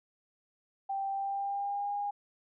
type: tone with pitch glide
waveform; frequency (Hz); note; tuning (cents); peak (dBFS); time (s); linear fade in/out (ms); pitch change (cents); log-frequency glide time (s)
sine; 784 to 814.9; G5 to G#5; 0 to -33; -31; 0.89-2.11; 10; +67; 1.1-1.95
effects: none